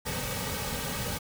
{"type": "noise with comb filter", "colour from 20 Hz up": "pink", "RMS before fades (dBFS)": -33, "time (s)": [0.05, 1.19], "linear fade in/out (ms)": 20, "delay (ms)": 2.9, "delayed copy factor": -0.9, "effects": []}